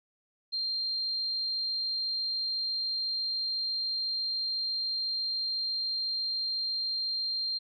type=tone; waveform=sine; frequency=4182 Hz; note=C8; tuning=2 cents flat; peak=-29 dBFS; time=0.52-7.59 s; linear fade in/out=20 ms; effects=none